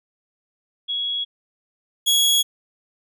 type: tone pair in turn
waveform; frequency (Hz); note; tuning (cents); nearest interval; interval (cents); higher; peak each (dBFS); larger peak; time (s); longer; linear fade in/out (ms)
sine / sawtooth; 3337 / 3337; G#7 / G#7; +8 / +8; unison; 0; neither; -22 / -12; second; 0.88-1.25 / 2.06-2.43; neither; 20
effects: none